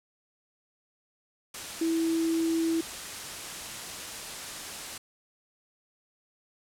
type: tone in noise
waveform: sine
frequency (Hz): 328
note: E4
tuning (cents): -9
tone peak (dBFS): -24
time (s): 1.81-2.81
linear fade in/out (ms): 5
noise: white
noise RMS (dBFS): -38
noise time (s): 1.54-4.98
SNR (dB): +11
effects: low-pass 10000 Hz 12 dB/octave